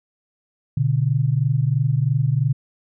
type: tone pair together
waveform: sine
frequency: 121.59 / 144.6 Hz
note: B2 / D3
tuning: -27 / -27 cents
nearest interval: minor third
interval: 300 cents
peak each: -19 dBFS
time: 0.77-2.53 s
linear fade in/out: 5 ms
effects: none